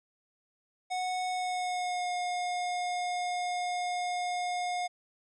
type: tone with pitch glide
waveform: square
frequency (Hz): 735 to 716.6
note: F#5 to F5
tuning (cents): -12 to +44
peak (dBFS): -31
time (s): 0.9-4.88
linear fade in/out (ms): 20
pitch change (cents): -44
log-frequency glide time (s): 1.28-2.12
effects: resampled to 22050 Hz